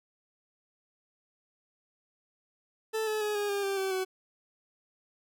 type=tone with pitch steps; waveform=40% pulse; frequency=440 / 430.2 / 420.6 / 411.2 / 402.1 / 393.1 / 384.4 / 375.8 Hz; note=A4 / A4 / G#4 / G#4 / G4 / G4 / G4 / F#4; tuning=0 / -39 / +22 / -17 / +44 / +5 / -34 / +27 cents; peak=-28 dBFS; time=2.93-4.05 s; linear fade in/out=20 ms; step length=140 ms; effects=none